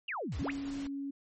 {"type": "exponential two-way sweep", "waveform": "sine", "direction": "down then up", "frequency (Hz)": [3036, 57, 3036], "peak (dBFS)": -34, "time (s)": [0.08, 0.51], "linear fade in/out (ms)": 5, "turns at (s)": 0.39}
{"type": "noise", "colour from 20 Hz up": "pink", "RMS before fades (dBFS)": -48, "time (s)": [0.32, 0.87], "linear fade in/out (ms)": 2}
{"type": "tone", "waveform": "sine", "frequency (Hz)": 278.2, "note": "C#4", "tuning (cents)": 6, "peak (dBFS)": -35, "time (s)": [0.39, 1.11], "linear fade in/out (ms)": 10}
{"effects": ["MP3 32 kbps"]}